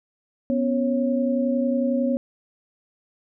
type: tone cluster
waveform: sine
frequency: 246.7 / 277.7 / 548 Hz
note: B3 / C#4 / C#5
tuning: -2 / +3 / -20 cents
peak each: -21 / -29 / -25 dBFS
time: 0.5-2.17 s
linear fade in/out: 0 ms
effects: none